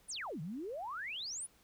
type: exponential two-way sweep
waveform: sine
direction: down then up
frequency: 10548 to 143.3 to 10548 Hz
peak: -39 dBFS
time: 0.08-1.47 s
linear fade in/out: 20 ms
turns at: 0.41 s
effects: pink hiss -67 dBFS RMS until 1.63 s